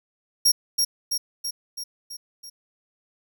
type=tone with echo; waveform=sawtooth; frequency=5588 Hz; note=F8; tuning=in tune; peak=-12 dBFS; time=0.45-0.52 s; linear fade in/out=10 ms; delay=330 ms; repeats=6; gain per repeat=-4 dB; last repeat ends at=2.5 s; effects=none